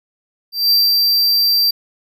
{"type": "tone with ADSR envelope", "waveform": "square", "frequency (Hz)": 4699, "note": "D8", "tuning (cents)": 0, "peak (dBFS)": -10, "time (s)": [0.52, 1.71], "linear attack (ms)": 190, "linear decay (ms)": 200, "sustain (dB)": -2, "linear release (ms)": 8, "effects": []}